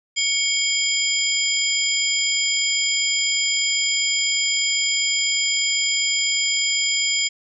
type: tone cluster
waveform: sine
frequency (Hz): 2228 / 3217 / 4980 / 7160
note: C#7 / G7 / D#8 / A8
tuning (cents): +8 / +44 / +1 / +29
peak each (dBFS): -24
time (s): 0.16-7.29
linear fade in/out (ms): 20
effects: none